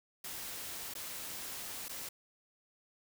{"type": "noise with dropouts", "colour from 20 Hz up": "white", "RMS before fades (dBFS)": -43, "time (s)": [0.24, 2.09], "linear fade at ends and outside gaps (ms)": 5, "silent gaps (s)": [[0.939, 0.951], [1.884, 1.892]], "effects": []}